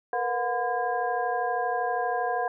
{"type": "tone cluster", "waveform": "sine", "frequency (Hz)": [460.6, 493.2, 724, 1012, 1623], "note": ["A#4", "B4", "F#5", "B5", "G#6"], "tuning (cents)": [-21, -2, -38, 42, -40], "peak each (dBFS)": [-34, -33, -27, -33, -34], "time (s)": [0.13, 2.48], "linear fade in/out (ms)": 2, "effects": []}